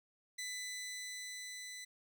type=tone with level ramp; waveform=15% pulse; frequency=2000 Hz; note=B6; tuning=21 cents sharp; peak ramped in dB=-34 to -40 dBFS; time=0.38-1.85 s; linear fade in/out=10 ms; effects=none